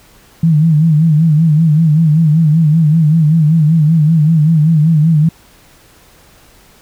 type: tone with vibrato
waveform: sine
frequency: 157.4 Hz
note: D#3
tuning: 20 cents sharp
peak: -6 dBFS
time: 0.43-5.29 s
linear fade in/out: 5 ms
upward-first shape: sine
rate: 5.2 Hz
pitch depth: 100 cents each way
effects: pink hiss -45 dBFS RMS until 6.81 s